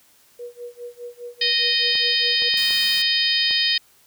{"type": "tone with tremolo", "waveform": "sine", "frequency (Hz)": 482.3, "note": "B4", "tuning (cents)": -41, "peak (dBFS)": -30, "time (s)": [0.39, 2.49], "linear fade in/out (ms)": 5, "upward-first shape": "sine", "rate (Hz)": 4.9, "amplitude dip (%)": 95}
{"type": "harmonic tone", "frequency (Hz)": 620, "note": "D#5", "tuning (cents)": -6, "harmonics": [3, 4, 5, 6, 7, 8], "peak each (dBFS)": [-26, -28, -23, -24, -25, -23], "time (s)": [1.41, 3.78], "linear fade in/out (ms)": 5}
{"type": "clicks", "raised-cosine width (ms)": 1, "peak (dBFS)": -25, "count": 5, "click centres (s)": [1.954, 2.422, 2.541, 2.708, 3.51]}
{"type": "band-stop noise", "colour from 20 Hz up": "white", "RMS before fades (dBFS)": -34, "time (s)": [2.57, 3.02], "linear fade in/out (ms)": 2, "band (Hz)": [330, 930], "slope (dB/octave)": 48}
{"effects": ["white hiss -56 dBFS RMS until 4.06 s"]}